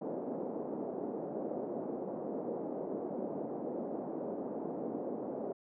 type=band-pass noise; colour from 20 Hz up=pink; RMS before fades=-39 dBFS; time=0.01-5.53 s; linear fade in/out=10 ms; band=230 to 650 Hz; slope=24 dB/octave; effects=none